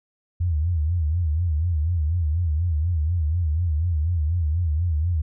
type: tone with vibrato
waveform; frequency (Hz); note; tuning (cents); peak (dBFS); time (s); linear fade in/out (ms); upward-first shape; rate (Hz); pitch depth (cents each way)
sine; 81.5; E2; -19; -19; 0.4-5.22; 10; sine; 4.1; 160
effects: none